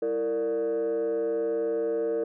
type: tone with frequency modulation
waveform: sine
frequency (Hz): 459.2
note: A#4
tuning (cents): -26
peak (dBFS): -23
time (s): 0.02-2.24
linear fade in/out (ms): 5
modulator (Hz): 128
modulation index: 0.74
effects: tanh soft clip ceiling -22 dBFS